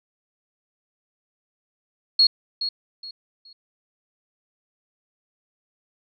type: tone with echo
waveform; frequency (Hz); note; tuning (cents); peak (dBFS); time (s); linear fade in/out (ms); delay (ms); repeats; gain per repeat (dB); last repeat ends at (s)
sine; 4312; C#8; -49; -12; 2.19-2.27; 5; 420; 3; -11; 3.53
effects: none